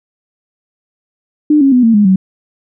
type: tone with pitch steps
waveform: sine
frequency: 300 / 273.5 / 249.4 / 227.4 / 207.3 / 188.99 Hz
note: D4 / C#4 / B3 / A#3 / G#3 / F#3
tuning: +37 / -23 / +17 / -43 / -3 / +37 cents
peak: -5 dBFS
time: 1.5-2.16 s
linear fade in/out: 5 ms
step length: 110 ms
effects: none